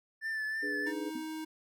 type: tone with vibrato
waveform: triangle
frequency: 1760 Hz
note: A6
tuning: in tune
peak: -31 dBFS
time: 0.21-0.93 s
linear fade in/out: 50 ms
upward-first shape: triangle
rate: 3.1 Hz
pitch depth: 35 cents each way
type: chord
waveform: sine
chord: G# diminished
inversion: second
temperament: equal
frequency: 293.7 / 415.3 / 493.9 Hz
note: D4 / G#4 / B4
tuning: 0 / 0 / 0 cents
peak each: -39 / -40 / -45 dBFS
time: 0.62-1.11 s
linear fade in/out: 20 ms
type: tone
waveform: square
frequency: 314.8 Hz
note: D#4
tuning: 20 cents sharp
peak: -38 dBFS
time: 0.86-1.45 s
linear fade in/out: 10 ms
type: tone with exponential decay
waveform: sine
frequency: 254.2 Hz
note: C4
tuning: 50 cents flat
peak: -34 dBFS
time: 1.15-1.32 s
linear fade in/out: 5 ms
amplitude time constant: 35 ms
effects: none